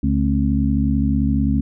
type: harmonic tone with a mistuned harmonic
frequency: 71.5 Hz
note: D2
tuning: 46 cents flat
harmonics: 1 / 2 / 3 / 4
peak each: -20 / -22 / -20 / -21 dBFS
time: 0.03-1.61 s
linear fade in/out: 5 ms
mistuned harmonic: 4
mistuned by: -100 cents
effects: none